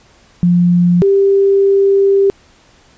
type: tone pair in turn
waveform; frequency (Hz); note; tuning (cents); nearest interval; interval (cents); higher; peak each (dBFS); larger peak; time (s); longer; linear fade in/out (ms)
sine; 175.6 / 394.2; F3 / G4; +10 / +10; octave + major second; 1400; second; -7; neither; 0.43-1.02 / 1.02-2.3; second; 0
effects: pink hiss -48 dBFS RMS until 2.97 s + resampled to 16000 Hz